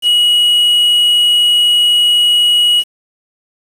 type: tone with quantisation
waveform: triangle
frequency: 2912 Hz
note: F#7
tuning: 28 cents flat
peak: -6 dBFS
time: 0.02-2.84 s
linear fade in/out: 50 ms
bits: 5
effects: resampled to 32000 Hz